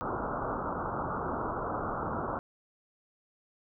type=low-pass noise; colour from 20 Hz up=white; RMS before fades=-34 dBFS; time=0.01-2.39 s; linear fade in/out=0 ms; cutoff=1400 Hz; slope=96 dB/octave; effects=none